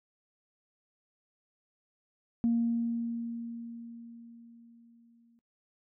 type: tone with exponential decay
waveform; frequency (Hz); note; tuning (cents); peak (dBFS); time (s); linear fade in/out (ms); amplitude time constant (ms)
sine; 233.1; A#3; 0; -22; 2.44-5.39; 0; 640
effects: noise-tail reverb RT60 0.1 s tail -18 dB re dry + tanh soft clip ceiling -19 dBFS